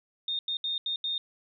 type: tone bursts at uneven times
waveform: sine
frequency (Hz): 3665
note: A#7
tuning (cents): -30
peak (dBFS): -28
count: 5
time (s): 0.28-0.39 / 0.48-0.57 / 0.64-0.78 / 0.86-0.96 / 1.04-1.18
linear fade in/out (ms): 2
effects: none